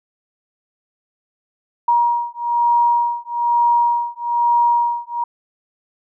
sine beating tone pair, 949 / 950.1 Hz, A#5 / A#5, +31 / +33 cents, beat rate 1.1 Hz, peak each -17 dBFS, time 1.88-5.24 s, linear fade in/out 5 ms, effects none

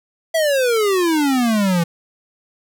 square exponential sweep, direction down, 666 to 164.81 Hz, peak -15 dBFS, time 0.34-1.84 s, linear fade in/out 10 ms, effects none

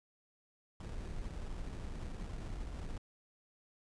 brown noise with sample-and-hold, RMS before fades -42 dBFS, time 0.8-2.98 s, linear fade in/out 5 ms, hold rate 2100 Hz, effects resampled to 22050 Hz

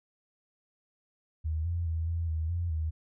sine tone with pitch steps, 78.8 / 85.6 / 81.4 / 83.8 / 79.7 / 86.3 / 79.1 Hz, D#2 / F2 / E2 / E2 / D#2 / F2 / D#2, +23 / -34 / -21 / +29 / +42 / -20 / +29 cents, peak -28 dBFS, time 1.44-2.91 s, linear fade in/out 20 ms, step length 210 ms, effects none

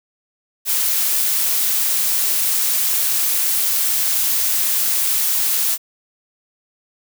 blue noise, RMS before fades -18 dBFS, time 0.65-5.78 s, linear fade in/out 50 ms, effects none

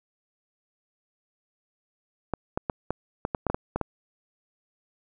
clicks, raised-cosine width 1 ms, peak -12 dBFS, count 11, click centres 2.337 / 2.575 / 2.698 / 2.906 / 3.251 / 3.348 / 3.467 / 3.5 / 3.545 / 3.76 / 3.813 s, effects none

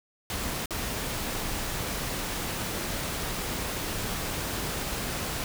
pink noise with dropouts, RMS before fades -32 dBFS, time 0.3-5.44 s, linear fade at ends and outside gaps 1 ms, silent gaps 0.658-0.707 s, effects none

